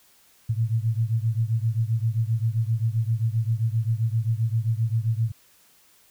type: beating tone pair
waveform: sine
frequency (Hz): 110.3 / 117.9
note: A2 / A#2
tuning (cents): +5 / +20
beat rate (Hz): 7.6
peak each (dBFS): -23 / -25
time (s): 0.49-5.32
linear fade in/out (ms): 10
effects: white hiss -58 dBFS RMS until 6.1 s